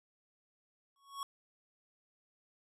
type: tone with exponential growth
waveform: square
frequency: 1108.7 Hz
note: C#6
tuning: in tune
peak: -36 dBFS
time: 0.96-1.23 s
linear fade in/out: 1 ms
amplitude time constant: 57 ms
effects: resampled to 32000 Hz